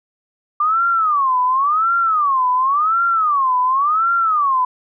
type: tone with vibrato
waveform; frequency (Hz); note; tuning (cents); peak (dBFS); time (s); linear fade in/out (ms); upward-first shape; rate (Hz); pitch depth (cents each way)
sine; 1174.7; D6; 0; -13; 0.6-4.65; 5; sine; 0.92; 280
effects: none